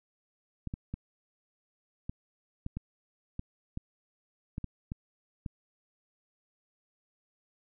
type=clicks; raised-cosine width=5 ms; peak=-23 dBFS; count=12; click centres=0.673 / 0.739 / 0.94 / 2.095 / 2.664 / 2.77 / 3.394 / 3.774 / 4.581 / 4.643 / 4.919 / 5.462 s; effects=none